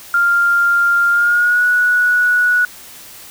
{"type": "tone with pitch glide", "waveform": "sine", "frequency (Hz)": [1396.9, 1468], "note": ["F6", "F#6"], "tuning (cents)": [0, -14], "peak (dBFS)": -10, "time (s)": [0.14, 2.65], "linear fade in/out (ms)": 2, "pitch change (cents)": 86, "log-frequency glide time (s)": [1.1, 1.65], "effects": ["white hiss -37 dBFS RMS until 3.3 s"]}